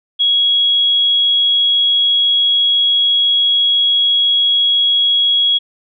sine tone, 3322 Hz, G#7, in tune, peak -10 dBFS, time 0.19-5.59 s, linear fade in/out 20 ms, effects none

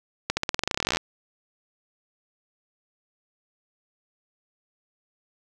accelerating click train, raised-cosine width 0.2 ms, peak -6 dBFS, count 22, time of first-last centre 0.3-0.97 s, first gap 70 ms, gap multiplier 0.91, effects none

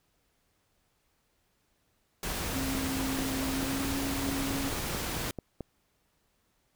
pink noise, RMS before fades -34 dBFS, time 2.23-5.31 s, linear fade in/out 2 ms
sine tone with pitch glide, 266.4 to 274 Hz, C4 to C#4, +31 to -20 cents, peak -32 dBFS, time 2.54-4.7 s, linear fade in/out 20 ms, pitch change +49 cents, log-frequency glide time 3.49-3.91 s
click train, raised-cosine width 2 ms, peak -23 dBFS, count 14, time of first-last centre 2.75-5.607 s, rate 4.55 Hz
effects pink hiss -73 dBFS RMS until 6.75 s

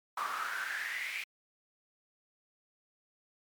brown noise with high-pass filter sweep, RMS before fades -37 dBFS, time 0.17-1.24 s, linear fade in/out 5 ms, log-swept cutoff 1100 to 2400 Hz, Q 7.2, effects MP3 96 kbps

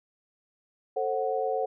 sine chord, F# diminished, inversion first, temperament just, 444 / 532.8 / 740 Hz, A4 / C5 / F#5, +16 / +31 / 0 cents, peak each -30 dBFS, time 0.96-1.66 s, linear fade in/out 10 ms, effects none

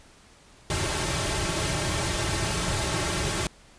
pink noise with comb filter, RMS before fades -27 dBFS, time 0.7-3.47 s, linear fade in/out 2 ms, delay 4.1 ms, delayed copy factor -0.7, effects pink hiss -54 dBFS RMS until 3.78 s + resampled to 22050 Hz

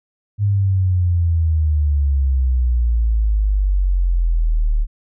sine exponential sweep, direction down, 103.6 to 36.71 Hz, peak -13 dBFS, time 0.38-4.87 s, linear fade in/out 50 ms, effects none

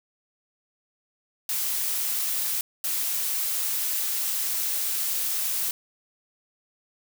blue noise bursts at uneven times, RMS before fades -27 dBFS, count 2, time 1.49-2.61 / 2.84-5.71 s, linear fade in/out 2 ms, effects none

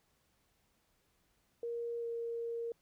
sine tone with pitch glide, 469.6 to 465.3 Hz, A#4 to A#4, +13 to -3 cents, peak -36 dBFS, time 1.63-2.72 s, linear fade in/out 2 ms, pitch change -16 cents, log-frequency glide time 2-2.05 s, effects pink hiss -75 dBFS RMS until 2.81 s

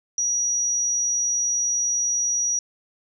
sine tone, 5790 Hz, F#8, 38 cents flat, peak -20 dBFS, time 0.18-2.59 s, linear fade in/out 2 ms, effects none

